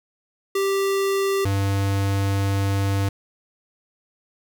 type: tone pair in turn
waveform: square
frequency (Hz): 392 / 98.54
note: G4 / G2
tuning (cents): 0 / +10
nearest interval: 2 octaves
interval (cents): 2390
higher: first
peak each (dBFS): -20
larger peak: neither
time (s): 0.55-1.45 / 1.45-3.09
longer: second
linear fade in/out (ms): 5
effects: none